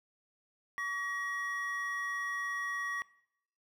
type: tone pair together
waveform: triangle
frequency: 1136.6 / 1900 Hz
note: C#6 / A#6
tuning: +43 / +33 cents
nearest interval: major sixth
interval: 890 cents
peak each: -37 / -34 dBFS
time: 0.78-3.02 s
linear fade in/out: 0 ms
effects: noise-tail reverb RT60 0.7 s tail -20 dB re dry